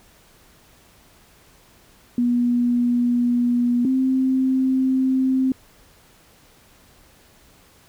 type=tone pair in turn; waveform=sine; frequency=242.2 / 261.6 Hz; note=B3 / C4; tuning=-34 / 0 cents; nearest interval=minor second; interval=134 cents; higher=second; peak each=-16 dBFS; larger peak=neither; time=2.18-3.85 / 3.85-5.52 s; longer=neither; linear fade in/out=2 ms; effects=pink hiss -53 dBFS RMS until 7.88 s